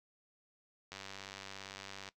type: click train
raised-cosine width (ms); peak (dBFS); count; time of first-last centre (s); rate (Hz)
0.2; -28; 115; 0.92-2.088; 97.6
effects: noise-tail reverb RT60 0.1 s tail -18 dB re dry